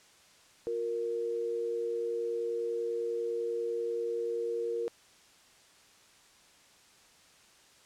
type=tone pair together; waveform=sine; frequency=356 / 466.2 Hz; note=F4 / A#4; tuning=+33 / 0 cents; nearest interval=perfect fourth; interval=467 cents; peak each=-38 / -31 dBFS; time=0.67-4.88 s; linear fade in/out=0 ms; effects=white hiss -60 dBFS RMS until 7.85 s + low-pass 8000 Hz 12 dB/octave